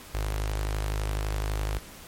sawtooth tone with notch filter, 51.91 Hz, G#1, in tune, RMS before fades -29 dBFS, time 0.14-1.79 s, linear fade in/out 10 ms, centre 210 Hz, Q 0.81, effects pink hiss -46 dBFS RMS until 2.07 s + MP3 64 kbps

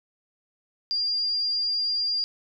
sine tone, 4797 Hz, D8, 36 cents sharp, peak -23 dBFS, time 0.91-2.24 s, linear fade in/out 0 ms, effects none

